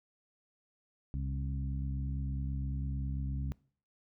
harmonic tone with a mistuned harmonic, 67.5 Hz, C#2, 45 cents flat, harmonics 1 / 2 / 3 / 4, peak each -35 / -37 / -46 / -47 dBFS, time 1.14-3.52 s, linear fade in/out 0 ms, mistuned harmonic 2, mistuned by +19 cents, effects noise-tail reverb RT60 0.5 s tail -23 dB re dry

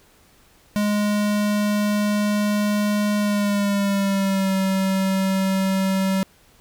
square tone with pitch glide, 207.7 to 191.57 Hz, G#3 to G3, 0 to -40 cents, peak -19 dBFS, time 0.76-6.23 s, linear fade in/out 0 ms, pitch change -140 cents, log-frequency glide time 3.18-4.54 s, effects pink hiss -55 dBFS RMS until 6.6 s

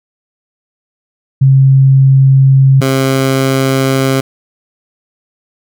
sine / 15% pulse tone pair in turn, 134.6 / 133.75 Hz, C3 / C3, +49 / +38 cents, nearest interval unison, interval 11 cents, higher first, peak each -3 dBFS, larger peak neither, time 1.41-2.81 / 2.81-4.21 s, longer neither, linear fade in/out 10 ms, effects none

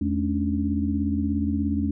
sine tone cluster, 81.9 / 213.7 / 280.1 / 297 Hz, E2 / G#3 / C#4 / D4, -11 / +50 / +18 / +20 cents, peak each -27 / -26 / -26 / -33 dBFS, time 0.01-1.91 s, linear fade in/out 5 ms, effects none

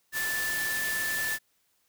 sine tone in noise, 1755 Hz, A6, 5 cents flat, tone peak -29 dBFS, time 0.12-1.39 s, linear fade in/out 50 ms, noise white, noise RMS -34 dBFS, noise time 0.12-1.39 s, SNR +2 dB, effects white hiss -71 dBFS RMS until 1.88 s

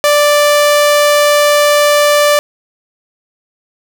sawtooth tone, 587.3 Hz, D5, in tune, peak -3 dBFS, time 0.04-2.39 s, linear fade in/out 0 ms, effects 7-bit

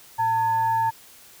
sine tone with frequency modulation, 901 Hz, A5, 41 cents sharp, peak -19 dBFS, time 0.18-0.91 s, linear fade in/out 20 ms, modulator 788 Hz, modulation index 0.31, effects white hiss -49 dBFS RMS until 1.4 s

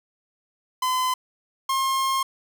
45% pulse tone pair in turn, 1020 / 1068.6 Hz, C6 / C6, -44 / +36 cents, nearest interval minor second, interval 80 cents, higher second, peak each -21 dBFS, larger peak neither, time 0.82-1.14 / 1.69-2.23 s, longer second, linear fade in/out 5 ms, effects none

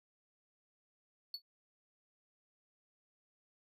triangle tone with exponential decay, 4435 Hz, C#8, in tune, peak -34 dBFS, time 1.34-1.42 s, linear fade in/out 2 ms, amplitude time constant 16 ms, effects none

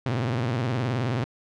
sawtooth tone with vibrato, 121.8 Hz, B2, 24 cents flat, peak -20 dBFS, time 0.06-1.24 s, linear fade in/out 0 ms, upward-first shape sine, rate 19 Hz, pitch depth 190 cents each way, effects low-pass 4000 Hz 12 dB/octave

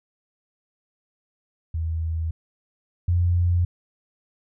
sine tone pair in turn, 81.2 / 87.6 Hz, E2 / F2, -26 / +6 cents, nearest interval minor second, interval 132 cents, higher second, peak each -23 / -17 dBFS, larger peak second, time 1.74-2.31 / 3.08-3.65 s, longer neither, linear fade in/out 5 ms, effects none

